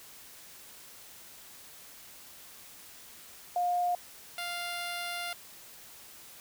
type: tone pair in turn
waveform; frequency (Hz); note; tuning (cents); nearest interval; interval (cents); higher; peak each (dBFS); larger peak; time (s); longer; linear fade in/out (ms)
sine / 10% pulse; 710 / 698.6; F5 / F5; +28 / 0; unison; 28; first; -26; neither; 3.56-3.95 / 4.38-5.33; second; 2
effects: white hiss -51 dBFS RMS until 6.4 s